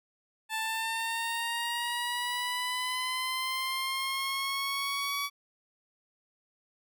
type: linear sweep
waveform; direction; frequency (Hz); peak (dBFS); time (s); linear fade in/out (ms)
15% pulse; up; 878 to 1138; -24; 0.49-5.3; 50
effects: none